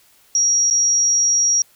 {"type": "tone with dropouts", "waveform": "sine", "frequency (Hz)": 5680, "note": "F8", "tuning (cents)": 28, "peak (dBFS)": -13, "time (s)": [0.35, 1.62], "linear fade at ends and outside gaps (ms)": 1, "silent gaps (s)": [0.701, 0.709], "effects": ["white hiss -54 dBFS RMS until 1.75 s"]}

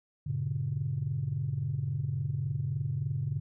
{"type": "chord", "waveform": "sine", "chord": "G diminished", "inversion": "none", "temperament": "just", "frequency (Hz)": [98, 117.6, 141.12], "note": ["G2", "Bb2", "Db3"], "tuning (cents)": [0, 16, 31], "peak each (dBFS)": [-36, -34, -31], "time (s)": [0.26, 3.4], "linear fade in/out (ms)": 10, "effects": ["tanh soft clip ceiling -21 dBFS"]}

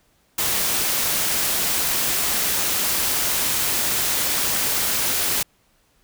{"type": "noise with amplitude modulation", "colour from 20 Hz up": "white", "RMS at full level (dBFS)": -20, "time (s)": [0.38, 5.43], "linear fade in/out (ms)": 5, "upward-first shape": "sine", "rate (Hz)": 229, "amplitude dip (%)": 35, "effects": ["pink hiss -62 dBFS RMS until 6.03 s"]}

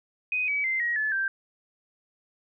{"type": "tone with pitch steps", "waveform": "sine", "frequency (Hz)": [2501, 2280, 2079, 1895.4, 1728.1, 1575.5], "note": ["D#7", "C#7", "C7", "A#6", "A6", "G6"], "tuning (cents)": [8, 48, -12, 28, -32, 8], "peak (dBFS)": -24, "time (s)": [0.32, 1.28], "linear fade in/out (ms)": 2, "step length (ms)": 160, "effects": []}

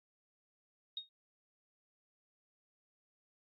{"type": "tone with exponential decay", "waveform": "sine", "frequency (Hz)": 3729, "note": "A#7", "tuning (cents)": 0, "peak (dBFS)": -35, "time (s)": [0.97, 1.09], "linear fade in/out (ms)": 2, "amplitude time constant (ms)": 26, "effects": ["AAC 48 kbps"]}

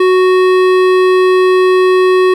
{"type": "tone with hard clipping", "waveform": "sine", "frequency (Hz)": 370, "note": "F#4", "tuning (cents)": 0, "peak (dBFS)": -8, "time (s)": [0, 2.34], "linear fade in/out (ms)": 5, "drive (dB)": 15, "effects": []}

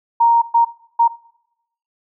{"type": "tone bursts at uneven times", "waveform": "sine", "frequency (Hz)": 932.3, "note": "A#5", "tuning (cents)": 0, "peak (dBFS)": -9, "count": 3, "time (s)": [[0.2, 0.42], [0.54, 0.65], [0.99, 1.08]], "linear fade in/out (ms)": 10, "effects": ["noise-tail reverb RT60 0.8 s tail -20 dB re dry"]}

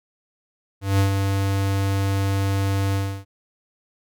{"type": "tone with ADSR envelope", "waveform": "square", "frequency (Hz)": 98, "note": "G2", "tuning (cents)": 0, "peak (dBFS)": -15, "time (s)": [0.81, 3.25], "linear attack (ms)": 180, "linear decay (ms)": 110, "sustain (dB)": -5, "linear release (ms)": 300, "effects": []}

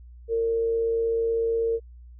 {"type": "tone with amplitude modulation", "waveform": "sine", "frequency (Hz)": 458.1, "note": "A#4", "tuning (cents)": -30, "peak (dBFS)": -20, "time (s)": [0.28, 1.8], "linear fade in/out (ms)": 50, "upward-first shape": "sine", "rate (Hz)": 109, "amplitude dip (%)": 30, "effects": ["added 60 Hz sine -43 dBFS peak until 2.19 s"]}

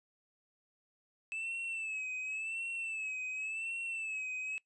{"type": "tone with vibrato", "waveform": "triangle", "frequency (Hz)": 2616, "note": "E7", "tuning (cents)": -14, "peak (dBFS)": -35, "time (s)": [1.32, 4.58], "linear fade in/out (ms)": 0, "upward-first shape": "sine", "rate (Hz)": 0.91, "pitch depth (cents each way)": 69, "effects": ["noise-tail reverb RT60 0.1 s tail -21 dB re dry", "resampled to 24000 Hz"]}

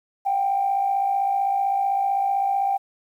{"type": "tone pair together", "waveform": "sine", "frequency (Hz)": [732.3, 788], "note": ["F#5", "G5"], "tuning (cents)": [-18, 9], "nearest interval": "minor second", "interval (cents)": 127, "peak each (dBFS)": [-27, -19], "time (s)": [0.25, 2.78], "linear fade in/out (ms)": 20, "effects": ["tanh soft clip ceiling -13 dBFS", "9-bit"]}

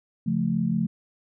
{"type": "chord", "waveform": "sine", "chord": "Db augmented", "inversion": "none", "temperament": "equal", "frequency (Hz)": [138.59, 174.61, 220], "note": ["Db3", "F3", "A3"], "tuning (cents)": [0, 0, 0], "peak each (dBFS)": [-30, -25, -25], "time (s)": [0.26, 0.87], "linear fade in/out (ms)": 10, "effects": []}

